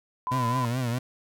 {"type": "tone", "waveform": "sine", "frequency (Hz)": 1008, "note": "B5", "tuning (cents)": 35, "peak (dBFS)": -26, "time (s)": [0.27, 0.65], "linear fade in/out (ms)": 0}
{"type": "tone with vibrato", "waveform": "30% pulse", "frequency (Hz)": 123.47, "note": "B2", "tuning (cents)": 0, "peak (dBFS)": -23, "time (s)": [0.31, 0.99], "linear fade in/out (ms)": 10, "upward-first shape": "triangle", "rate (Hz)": 4.7, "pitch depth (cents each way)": 130}
{"effects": []}